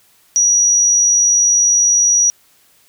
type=tone; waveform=sine; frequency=5800 Hz; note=F#8; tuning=35 cents flat; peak=-9 dBFS; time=0.36-2.3 s; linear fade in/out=0 ms; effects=white hiss -53 dBFS RMS until 2.88 s